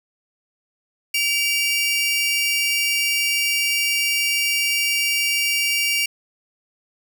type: tone pair together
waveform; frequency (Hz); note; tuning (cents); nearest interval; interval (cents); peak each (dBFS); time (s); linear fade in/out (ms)
sawtooth; 2304 / 2793; D7 / F7; -34 / -1; minor third; 333; -18; 1.14-6.06; 5
effects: none